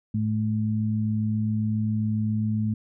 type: tone pair together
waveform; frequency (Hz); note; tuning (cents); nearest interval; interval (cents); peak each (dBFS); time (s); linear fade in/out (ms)
sine; 108.4 / 215.8; A2 / A3; -25 / -33; octave; 1192; -25; 0.14-2.74; 5
effects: none